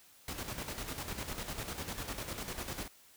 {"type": "noise with tremolo", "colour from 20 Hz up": "pink", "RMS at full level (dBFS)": -39, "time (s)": [0.28, 2.88], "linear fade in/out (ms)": 2, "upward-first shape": "square", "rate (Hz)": 10, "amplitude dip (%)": 55, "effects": ["white hiss -61 dBFS RMS until 3.16 s"]}